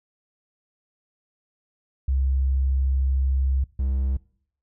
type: tone pair in turn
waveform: sine / triangle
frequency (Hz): 66.6 / 66.35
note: C2 / C2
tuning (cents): +31 / +25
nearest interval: unison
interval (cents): 6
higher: first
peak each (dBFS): -19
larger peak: neither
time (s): 2.08-3.64 / 3.79-4.17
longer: first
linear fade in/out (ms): 5
effects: noise-tail reverb RT60 0.6 s tail -22 dB re dry